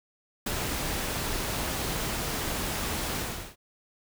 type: noise with ADSR envelope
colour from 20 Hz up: pink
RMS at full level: -29 dBFS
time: 0.46-3.56 s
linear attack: 8 ms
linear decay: 17 ms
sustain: -2 dB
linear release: 380 ms
effects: none